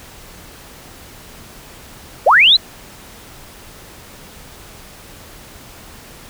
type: linear sweep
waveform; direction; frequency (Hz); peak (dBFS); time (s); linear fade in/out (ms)
sine; up; 440 to 4186; -6; 2.26-2.57; 10
effects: pink hiss -39 dBFS RMS until 6.29 s